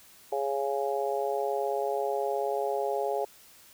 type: harmonic tone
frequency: 138.59 Hz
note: C#3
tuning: in tune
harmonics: 3 / 4 / 5 / 6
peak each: -31 / -32 / -33 / -34 dBFS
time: 0.32-3.25 s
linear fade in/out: 5 ms
effects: white hiss -55 dBFS RMS until 3.73 s